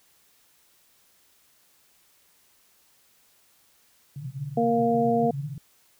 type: band-pass noise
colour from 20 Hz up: pink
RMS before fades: -35 dBFS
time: 4.16-5.58 s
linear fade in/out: 2 ms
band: 130 to 150 Hz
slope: 96 dB/octave
type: harmonic tone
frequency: 233.1 Hz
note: A#3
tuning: in tune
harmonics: 1 / 2 / 3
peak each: -24 / -24 / -24 dBFS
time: 4.57-5.31 s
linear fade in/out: 5 ms
effects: white hiss -62 dBFS RMS until 5.99 s